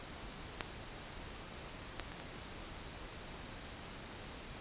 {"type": "clicks", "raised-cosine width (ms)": 0.3, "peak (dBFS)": [-19, -22, -30, -30], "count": 4, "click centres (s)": [0.608, 1.997, 2.119, 2.2], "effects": ["pink hiss -48 dBFS RMS until 4.6 s", "resampled to 8000 Hz"]}